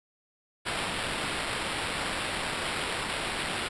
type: noise with sample-and-hold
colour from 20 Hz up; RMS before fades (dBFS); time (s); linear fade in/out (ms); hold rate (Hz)
violet; -32; 0.65-3.69; 20; 6300
effects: resampled to 24000 Hz